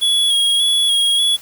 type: tone with vibrato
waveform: square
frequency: 3339 Hz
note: G#7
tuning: 9 cents sharp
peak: -13 dBFS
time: 0.01-1.37 s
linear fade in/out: 20 ms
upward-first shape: square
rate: 1.7 Hz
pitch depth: 24 cents each way
effects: white hiss -40 dBFS RMS until 1.41 s